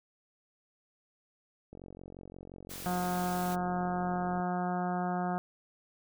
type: click train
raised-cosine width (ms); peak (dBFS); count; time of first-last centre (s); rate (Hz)
2; -34; 123; 1.73-4.4; 45.7
type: high-pass noise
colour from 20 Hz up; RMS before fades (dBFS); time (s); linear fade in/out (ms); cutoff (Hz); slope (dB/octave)
white; -44; 2.69-3.56; 20; 150; 96
type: harmonic tone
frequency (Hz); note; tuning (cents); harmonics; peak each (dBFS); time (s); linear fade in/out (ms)
179.4; F3; +47; 1 / 2 / 3 / 4 / 5 / 6 / 7 / 8 / 9; -33 / -40 / -45 / -34 / -42 / -47 / -43 / -47 / -49; 2.86-5.38; 0
effects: none